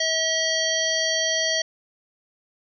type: harmonic tone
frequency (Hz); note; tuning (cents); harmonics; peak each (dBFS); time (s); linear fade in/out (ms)
643; E5; -43; 1 / 3 / 5 / 7 / 9; -27 / -27 / -27 / -27 / -27; 0-1.62; 5
effects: none